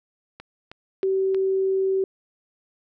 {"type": "click train", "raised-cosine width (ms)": 0.3, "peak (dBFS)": -23, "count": 4, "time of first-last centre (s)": [0.4, 1.346], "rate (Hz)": 3.17}
{"type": "tone", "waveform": "sine", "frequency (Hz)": 383.4, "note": "G4", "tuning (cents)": -38, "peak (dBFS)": -19, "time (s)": [1.03, 2.04], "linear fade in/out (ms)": 2}
{"effects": []}